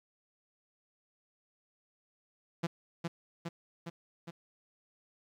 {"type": "tone with echo", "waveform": "sawtooth", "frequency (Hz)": 169, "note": "E3", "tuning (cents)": 43, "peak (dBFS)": -26, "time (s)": [2.63, 2.67], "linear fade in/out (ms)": 10, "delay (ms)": 410, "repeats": 4, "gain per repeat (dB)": -3, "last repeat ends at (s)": 4.31, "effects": ["low-pass 6000 Hz 12 dB/octave", "11-bit"]}